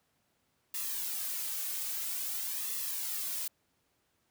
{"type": "noise with flanger", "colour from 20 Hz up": "blue", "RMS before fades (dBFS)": -36, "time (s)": [0.74, 3.48], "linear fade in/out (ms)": 5, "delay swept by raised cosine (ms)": [1.3, 3], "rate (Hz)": 0.5, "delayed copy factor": -0.65, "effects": ["pink hiss -75 dBFS RMS until 4.3 s", "high-pass 80 Hz 12 dB/octave"]}